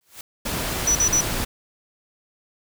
white noise with exponential growth, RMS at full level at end -34 dBFS, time 0.01-0.21 s, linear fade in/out 2 ms, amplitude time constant 42 ms
pink noise, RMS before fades -26 dBFS, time 0.45-1.45 s, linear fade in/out 10 ms
sine tone bursts, 5920 Hz, F#8, in tune, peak -16 dBFS, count 3, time 0.87-1.209 s, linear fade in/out 5 ms, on 83 ms, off 45 ms
effects none

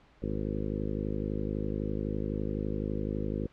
harmonic tone with a mistuned harmonic, 51.91 Hz, G#1, in tune, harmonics 1 / 2 / 3 / 4 / 5 / 6 / 7 / 8 / 9 / 10, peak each -37 / -38 / -39 / -37 / -39 / -40 / -40 / -43 / -42 / -46 dBFS, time 0.22-3.47 s, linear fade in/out 5 ms, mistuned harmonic 10, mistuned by +15 cents, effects pink hiss -61 dBFS RMS until 3.52 s + low-pass 3000 Hz 12 dB/octave

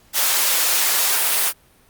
white high-pass noise, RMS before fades -18 dBFS, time 0.13-1.53 s, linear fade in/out 50 ms, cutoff 560 Hz, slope 12 dB/octave, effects pink hiss -54 dBFS RMS until 1.89 s + Opus 48 kbps

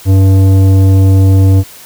triangle tone with tanh clipping, 96 Hz, G2, 36 cents flat, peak -5 dBFS, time 0.05-1.64 s, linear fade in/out 50 ms, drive 16 dB, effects white hiss -34 dBFS RMS until 1.85 s

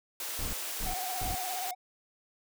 white high-pass noise, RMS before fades -37 dBFS, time 0.2-1.71 s, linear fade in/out 2 ms, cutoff 340 Hz, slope 24 dB/octave
brown noise bursts, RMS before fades -36 dBFS, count 3, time 0.39-1.35 s, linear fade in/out 0 ms, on 140 ms, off 270 ms
triangle tone with vibrato, 740 Hz, F#5, in tune, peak -34 dBFS, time 0.85-1.75 s, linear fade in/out 20 ms, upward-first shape triangle, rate 17 Hz, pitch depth 80 cents each way
effects none

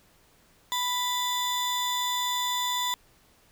35% pulse tone pair together, 987.8 / 3528 Hz, B5 / A7, 0 / +4 cents, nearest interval octave + minor seventh, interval 2204 cents, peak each -27 dBFS, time 0.72-2.94 s, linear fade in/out 0 ms, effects pink hiss -61 dBFS RMS until 3.51 s

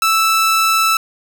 sawtooth tone, 1318.5 Hz, E6, in tune, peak -8 dBFS, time 0.02-0.97 s, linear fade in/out 2 ms, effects none

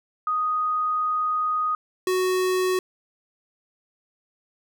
sine / square tone pair in turn, 1244.5 / 370 Hz, D#6 / F#4, 0 / 0 cents, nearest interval octave + major sixth, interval 2100 cents, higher first, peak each -21 dBFS, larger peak neither, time 0.27-1.75 / 2.07-2.79 s, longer first, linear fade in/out 2 ms, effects none

